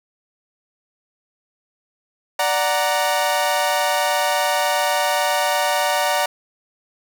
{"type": "chord", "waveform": "sawtooth", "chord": "D augmented", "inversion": "none", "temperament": "equal", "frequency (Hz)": [587.3, 740, 932.3], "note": ["D5", "F#5", "A#5"], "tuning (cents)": [0, 0, 0], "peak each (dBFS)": -18, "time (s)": [2.39, 6.26], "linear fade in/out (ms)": 5, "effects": []}